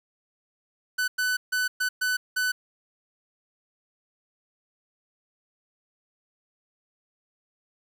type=tone bursts at uneven times; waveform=45% pulse; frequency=1500 Hz; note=F#6; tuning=23 cents sharp; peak=-23 dBFS; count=6; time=0.98-1.08 / 1.18-1.37 / 1.52-1.68 / 1.8-1.89 / 2.01-2.17 / 2.36-2.52 s; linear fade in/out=10 ms; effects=10-bit